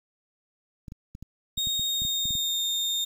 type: clicks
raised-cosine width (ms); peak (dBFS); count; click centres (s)
5; -27; 12; 0.882 / 0.921 / 1.151 / 1.226 / 1.577 / 1.672 / 1.795 / 2.02 / 2.051 / 2.255 / 2.307 / 2.353
type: tone with pitch glide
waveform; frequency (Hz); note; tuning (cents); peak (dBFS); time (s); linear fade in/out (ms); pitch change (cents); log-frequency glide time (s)
35% pulse; 3718 to 3656; A#7 to A#7; -5 to -34; -24; 1.57-3.05; 10; -29; 1.85-2.61
effects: 9-bit